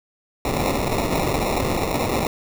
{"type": "noise with sample-and-hold", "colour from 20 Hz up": "blue", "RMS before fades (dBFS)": -22, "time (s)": [0.45, 2.27], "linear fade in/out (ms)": 2, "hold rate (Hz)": 1575, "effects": []}